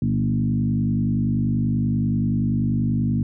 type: tone with frequency modulation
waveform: sine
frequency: 176.8 Hz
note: F3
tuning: 22 cents sharp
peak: -18 dBFS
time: 0.02-3.23 s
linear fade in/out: 2 ms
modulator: 50.4 Hz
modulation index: 1.7
effects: none